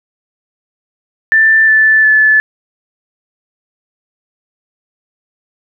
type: tone with pitch steps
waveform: sine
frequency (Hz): 1773 / 1753.6 / 1734.5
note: A6 / A6 / A6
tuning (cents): +13 / -6 / -25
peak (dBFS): -5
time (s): 1.32-2.4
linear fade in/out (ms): 0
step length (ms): 360
effects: none